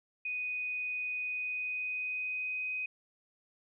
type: tone with pitch glide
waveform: sine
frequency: 2489 to 2509 Hz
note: D#7 to D#7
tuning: 0 to +14 cents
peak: -33 dBFS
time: 0.25-2.86 s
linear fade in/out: 5 ms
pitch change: +14 cents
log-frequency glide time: 1.21-2.74 s
effects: none